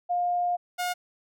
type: tone pair in turn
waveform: sine / sawtooth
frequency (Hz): 708 / 717.1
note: F5 / F5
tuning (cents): +23 / +46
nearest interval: unison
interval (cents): 23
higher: second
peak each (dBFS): -23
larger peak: neither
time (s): 0.09-0.57 / 0.78-0.94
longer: first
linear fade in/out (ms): 20
effects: none